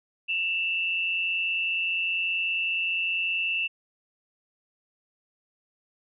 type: tone pair together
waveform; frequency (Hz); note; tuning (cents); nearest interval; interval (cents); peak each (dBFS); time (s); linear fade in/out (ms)
sine; 2675 / 2856; E7 / F7; +25 / +38; minor second; 113; -25 / -33; 0.28-3.68; 20
effects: none